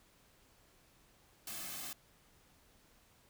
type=noise with comb filter; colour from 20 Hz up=white; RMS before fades=-44 dBFS; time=1.47-1.93 s; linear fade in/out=2 ms; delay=2.1 ms; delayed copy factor=-0.65; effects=pink hiss -67 dBFS RMS until 3.29 s